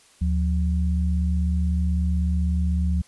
sine tone pair together, 75.09 / 179 Hz, D2 / F3, +39 / +43 cents, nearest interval octave + minor third, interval 1504 cents, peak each -20 / -26 dBFS, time 0.21-3.02 s, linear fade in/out 10 ms, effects white hiss -55 dBFS RMS until 3.07 s + resampled to 24000 Hz

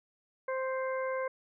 harmonic tone, 523.3 Hz, C5, in tune, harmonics 1 / 2 / 3 / 4, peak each -32 / -38 / -42 / -44 dBFS, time 0.48-1.28 s, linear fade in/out 5 ms, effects none

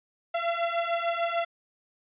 sawtooth beating tone pair, 676 / 682.7 Hz, E5 / F5, +43 / -40 cents, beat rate 6.7 Hz, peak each -25 dBFS, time 0.34-1.45 s, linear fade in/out 10 ms, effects resampled to 8000 Hz

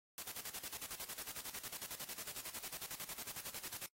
white noise with tremolo, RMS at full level -45 dBFS, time 0.18-3.86 s, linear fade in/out 0 ms, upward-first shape square, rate 11 Hz, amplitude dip 75%, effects noise-tail reverb RT60 0.1 s tail -24 dB re dry + AAC 48 kbps

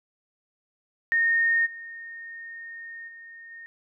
sine tone with level steps, 1841 Hz, A#6, 22 cents flat, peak -19 / -37 / -42 / -40 dBFS, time 1.12-3.66 s, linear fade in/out 0 ms, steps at 1.65 / 3.07 / 3.5 s, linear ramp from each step 20 ms, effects none

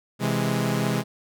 sawtooth chord, C augmented, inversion none, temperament equal, 130.81 / 164.81 / 207.7 Hz, C3 / E3 / G#3, 0 / 0 / 0 cents, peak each -22 / -24 / -22 dBFS, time 0.19-1.04 s, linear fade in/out 50 ms, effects none

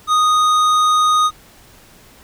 triangle tone with tanh clipping, 1241 Hz, D#6, 5 cents flat, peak -13 dBFS, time 0.07-1.31 s, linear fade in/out 50 ms, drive 17 dB, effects pink hiss -46 dBFS RMS until 2.23 s

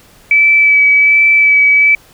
sine tone with vibrato, 2300 Hz, D7, 37 cents flat, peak -5 dBFS, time 0.31-1.95 s, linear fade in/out 2 ms, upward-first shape sine, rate 1.3 Hz, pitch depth 15 cents each way, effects pink hiss -44 dBFS RMS until 2.13 s

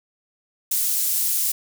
pink high-pass noise, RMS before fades -22 dBFS, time 0.71-1.52 s, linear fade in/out 5 ms, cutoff 9700 Hz, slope 12 dB/octave, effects none

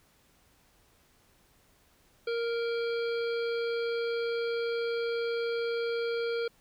harmonic tone, 466.2 Hz, A#4, in tune, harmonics 1 / 3 / 5 / 7 / 9 / 10, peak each -29 / -39 / -43 / -46 / -48 / -49 dBFS, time 2.27-6.48 s, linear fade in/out 5 ms, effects pink hiss -65 dBFS RMS until 6.6 s

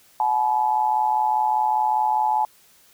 sine tone with amplitude modulation, 859 Hz, A5, 42 cents flat, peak -14 dBFS, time 0.2-2.45 s, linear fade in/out 2 ms, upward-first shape sine, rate 125 Hz, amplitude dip 80%, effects white hiss -55 dBFS RMS until 2.93 s

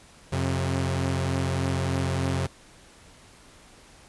sawtooth tone pair together, 90.11 / 133.5 Hz, F#2 / C3, -45 / +35 cents, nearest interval perfect fifth, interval 680 cents, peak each -23 dBFS, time 0.32-2.47 s, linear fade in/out 10 ms, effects pink hiss -52 dBFS RMS until 4.08 s + resampled to 24000 Hz

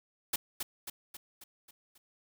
white noise with echo, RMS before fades -31 dBFS, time 0.33-0.36 s, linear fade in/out 5 ms, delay 270 ms, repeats 6, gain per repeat -5 dB, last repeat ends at 1.98 s, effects none

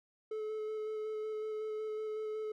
triangle tone with vibrato, 431.8 Hz, A4, 33 cents flat, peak -34 dBFS, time 0.31-2.52 s, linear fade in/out 5 ms, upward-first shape square, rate 5.4 Hz, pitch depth 10 cents each way, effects none

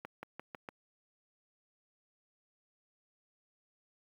accelerating click train, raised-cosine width 0.5 ms, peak -27 dBFS, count 5, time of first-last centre 0.05-0.688 s, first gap 180 ms, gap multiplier 0.92, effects high-pass 150 Hz 12 dB/octave + 10-bit

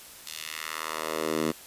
10% pulse tone with high-pass filter sweep, 78.9 Hz, D#2, 25 cents sharp, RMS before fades -32 dBFS, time 0.26-1.52 s, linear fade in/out 10 ms, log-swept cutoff 4000 to 230 Hz, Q 1.2, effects white hiss -47 dBFS RMS until 1.66 s + resampled to 32000 Hz

